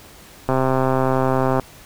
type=click train; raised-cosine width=1 ms; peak=-5 dBFS; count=146; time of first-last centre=0.49-1.597 s; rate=131 Hz; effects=pink hiss -44 dBFS RMS until 1.85 s